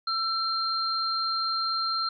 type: tone pair together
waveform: sine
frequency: 1338 / 4175 Hz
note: E6 / C8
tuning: +25 / -5 cents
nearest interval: octave + minor sixth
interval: 1970 cents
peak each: -28 dBFS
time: 0.07-2.09 s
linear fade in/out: 5 ms
effects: none